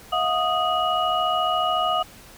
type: tone cluster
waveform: sine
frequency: 648 / 722 / 1243 / 2908 Hz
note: E5 / F#5 / D#6 / F#7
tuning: -30 / -43 / -2 / -31 cents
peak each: -28 / -24 / -23 / -28 dBFS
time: 0.12-2.03 s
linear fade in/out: 10 ms
effects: pink hiss -46 dBFS RMS until 2.37 s